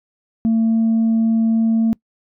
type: tone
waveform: sine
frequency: 225.3 Hz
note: A3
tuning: 41 cents sharp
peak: -11 dBFS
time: 0.45-1.93 s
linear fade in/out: 0 ms
effects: noise-tail reverb RT60 0.1 s tail -26 dB re dry + tanh soft clip ceiling -11 dBFS